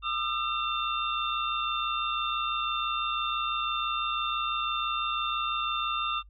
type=tone cluster; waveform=sine; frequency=1206 / 1332 / 2725 / 3599 Hz; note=D6 / E6 / F7 / A7; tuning=+46 / +18 / -43 / +38 cents; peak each=-31 / -34 / -35 / -34 dBFS; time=0.02-6.23 s; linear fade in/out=50 ms; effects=noise-tail reverb RT60 0.1 s tail -20 dB re dry + added 50 Hz sine -50 dBFS peak until 6.29 s